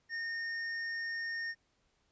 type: tone with hard clipping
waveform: triangle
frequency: 1835 Hz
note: A#6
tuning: 28 cents flat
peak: -37 dBFS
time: 0.09-1.55 s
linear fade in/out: 50 ms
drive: 12 dB
effects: pink hiss -75 dBFS RMS until 2.11 s + resampled to 16000 Hz